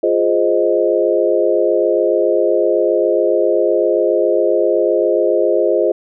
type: chord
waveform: sine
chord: F minor seventh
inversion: none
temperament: equal with one note detuned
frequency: 349.2 / 416.7 / 523.3 / 622.3 Hz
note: F4 / Ab4 / C5 / Eb5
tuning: 0 / +6 / 0 / 0 cents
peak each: -17 dBFS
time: 0.03-5.92 s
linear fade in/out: 5 ms
effects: none